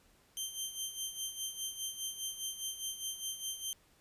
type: tone with tremolo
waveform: 15% pulse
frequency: 3136 Hz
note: G7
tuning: in tune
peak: -28 dBFS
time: 0.37-3.73 s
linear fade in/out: 0 ms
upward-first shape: sine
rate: 4.9 Hz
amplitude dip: 70%
effects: pink hiss -67 dBFS RMS until 4 s + resampled to 32000 Hz